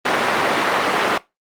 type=band-pass noise; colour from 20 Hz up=white; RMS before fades=-18 dBFS; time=0.05-1.18 s; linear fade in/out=5 ms; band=250 to 1700 Hz; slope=12 dB/octave; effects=noise-tail reverb RT60 0.2 s tail -19 dB re dry + Opus 32 kbps

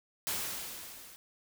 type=noise with level ramp; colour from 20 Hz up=white; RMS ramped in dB=-33 to -53 dBFS; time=0.27-1.16 s; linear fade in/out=0 ms; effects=none

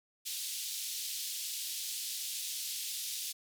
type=band-pass noise; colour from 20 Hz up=pink; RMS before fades=-39 dBFS; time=0.25-3.33 s; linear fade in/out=20 ms; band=3300 to 16000 Hz; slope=24 dB/octave; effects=none

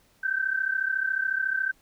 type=tone pair together; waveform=sine; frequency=1534 / 1568 Hz; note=G6 / G6; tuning=-38 / 0 cents; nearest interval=unison; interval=38 cents; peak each=-27 dBFS; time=0.23-1.72 s; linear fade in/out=10 ms; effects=pink hiss -63 dBFS RMS until 1.81 s

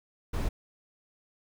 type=noise; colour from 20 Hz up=brown; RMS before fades=-29 dBFS; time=0.33-0.49 s; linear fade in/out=10 ms; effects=none

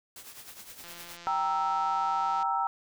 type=noise with tremolo; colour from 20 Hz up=white; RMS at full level=-44 dBFS; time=0.16-1.17 s; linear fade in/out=2 ms; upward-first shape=triangle; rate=9.7 Hz; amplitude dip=70%
type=click train; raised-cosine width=0.2 ms; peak=-29 dBFS; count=274; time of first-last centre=0.84-2.427 s; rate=172 Hz
type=chord; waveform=sine; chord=E diminished; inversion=first; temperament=equal; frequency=784 / 932.3 / 1318.5 Hz; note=G5 / Bb5 / E6; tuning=0 / 0 / 0 cents; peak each=-30 dBFS; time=1.27-2.67 s; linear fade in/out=0 ms
effects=none

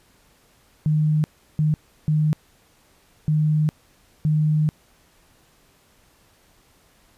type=tone bursts at uneven times; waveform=sine; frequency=153.2 Hz; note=D#3; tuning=27 cents flat; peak=-16 dBFS; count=5; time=0.86-1.24 / 1.59-1.74 / 2.08-2.33 / 3.28-3.69 / 4.25-4.69 s; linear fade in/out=0 ms; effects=pink hiss -58 dBFS RMS until 7.17 s + resampled to 32000 Hz

